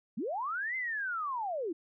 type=linear two-way sweep; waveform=sine; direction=up then down; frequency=174.61 to 2093 to 300.6 Hz; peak=-32 dBFS; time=0.17-1.73 s; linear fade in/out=10 ms; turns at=0.76 s; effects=none